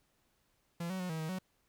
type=tone with pitch steps; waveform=45% pulse; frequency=170.3 / 187.6 / 181.6 / 160.3 / 158.2 / 186.1 Hz; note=F3 / F#3 / F#3 / E3 / D#3 / F#3; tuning=-43 / +24 / -32 / -48 / +29 / +10 cents; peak=-36 dBFS; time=0.8-1.388 s; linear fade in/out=5 ms; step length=98 ms; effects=pink hiss -75 dBFS RMS until 1.68 s